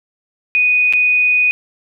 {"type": "tone with dropouts", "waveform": "sine", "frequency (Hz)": 2483, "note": "D#7", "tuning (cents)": -4, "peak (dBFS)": -10, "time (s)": [0.55, 1.51], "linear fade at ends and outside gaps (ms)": 0, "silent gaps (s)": [0.926, 0.935], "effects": []}